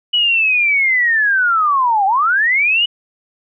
sine linear two-way sweep, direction down then up, 2960 to 756 to 2960 Hz, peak -11 dBFS, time 0.13-2.86 s, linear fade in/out 10 ms, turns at 2.06 s, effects none

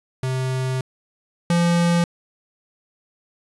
square tone pair in turn, 130 / 171.79 Hz, C3 / F3, -11 / -28 cents, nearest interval perfect fourth, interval 483 cents, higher second, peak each -22 / -16 dBFS, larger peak second, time 0.23-0.81 / 1.5-2.04 s, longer first, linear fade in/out 2 ms, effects resampled to 24000 Hz + 8-bit

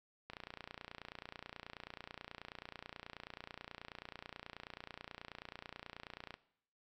click train, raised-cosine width 0.3 ms, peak -30 dBFS, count 178, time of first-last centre 0.3-6.341 s, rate 29.3 Hz, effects noise-tail reverb RT60 0.7 s tail -18 dB re dry

